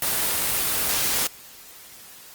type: noise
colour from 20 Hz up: white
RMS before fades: -23 dBFS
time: 0.02-1.27 s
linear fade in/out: 2 ms
effects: white hiss -45 dBFS RMS until 2.34 s + Opus 24 kbps